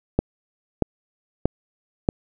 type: click train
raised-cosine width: 2 ms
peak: -4 dBFS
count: 4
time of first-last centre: 0.19-2.089 s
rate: 1.58 Hz
effects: none